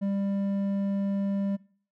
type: tone with hard clipping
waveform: sine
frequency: 198.1 Hz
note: G3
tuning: 18 cents sharp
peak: -27 dBFS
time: 0.01-1.57 s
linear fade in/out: 20 ms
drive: 6 dB
effects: noise-tail reverb RT60 0.5 s tail -22 dB re dry